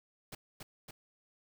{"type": "noise with echo", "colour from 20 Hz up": "pink", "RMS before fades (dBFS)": -45, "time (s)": [0.32, 0.35], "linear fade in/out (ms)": 5, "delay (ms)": 280, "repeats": 2, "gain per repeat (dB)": -2, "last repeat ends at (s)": 0.91, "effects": []}